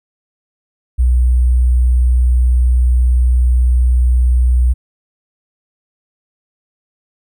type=tone with sample-and-hold; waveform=sine; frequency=61.74 Hz; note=B1; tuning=in tune; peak=-8 dBFS; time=0.98-4.74 s; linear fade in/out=20 ms; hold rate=8820 Hz; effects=none